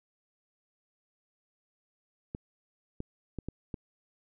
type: clicks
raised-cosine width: 3 ms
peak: -23 dBFS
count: 5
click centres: 2.349 / 3.004 / 3.387 / 3.486 / 3.742 s
effects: none